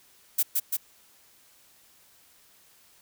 violet noise with echo, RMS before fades -23 dBFS, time 0.38-0.43 s, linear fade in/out 10 ms, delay 170 ms, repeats 2, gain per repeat -2 dB, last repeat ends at 0.77 s, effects white hiss -59 dBFS RMS until 3.01 s

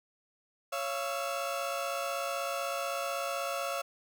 30% pulse tone cluster, 555 / 684 / 1312 Hz, C#5 / F5 / E6, +2 / -36 / -9 cents, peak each -33 / -34 / -36 dBFS, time 0.72-3.82 s, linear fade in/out 10 ms, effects none

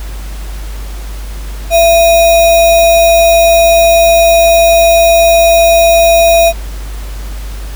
sine tone with sample-and-hold, 671 Hz, E5, 31 cents sharp, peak -3 dBFS, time 1.7-6.53 s, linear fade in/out 50 ms, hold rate 3150 Hz, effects added 50 Hz sine -19 dBFS peak until 7.75 s + pink hiss -32 dBFS RMS until 7.75 s

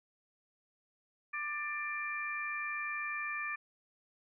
harmonic tone, 592 Hz, D5, 14 cents sharp, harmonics 2 / 3 / 4, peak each -41 / -39 / -39 dBFS, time 1.33-3.56 s, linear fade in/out 10 ms, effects none

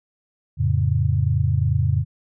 sine chord, F augmented, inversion none, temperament equal, 87.31 / 110 / 138.59 Hz, F2 / A2 / C#3, 0 / 0 / 0 cents, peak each -21 dBFS, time 0.57-2.05 s, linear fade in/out 50 ms, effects none

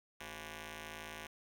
5% pulse ring-modulated tone, 157.5 Hz, D#3, 21 cents sharp, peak -31 dBFS, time 0.2-1.27 s, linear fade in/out 5 ms, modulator 1310 Hz, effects none

